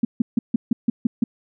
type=tone bursts; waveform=sine; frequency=233.1 Hz; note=A#3; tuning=in tune; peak=-13 dBFS; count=8; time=0.03-1.24 s; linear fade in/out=5 ms; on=20 ms; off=150 ms; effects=none